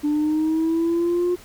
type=linear sweep; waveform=sine; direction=up; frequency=293.7 to 358.2 Hz; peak=-16 dBFS; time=0.03-1.36 s; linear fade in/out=20 ms; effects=tanh soft clip ceiling -16 dBFS + pink hiss -46 dBFS RMS until 1.44 s